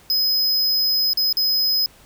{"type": "tone with dropouts", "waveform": "square", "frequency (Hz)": 5060, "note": "D#8", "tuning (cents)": 28, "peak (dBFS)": -17, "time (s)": [0.1, 1.86], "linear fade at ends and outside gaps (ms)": 1, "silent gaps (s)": [[1.133, 1.173], [1.327, 1.37]], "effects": ["pink hiss -50 dBFS RMS until 2.05 s"]}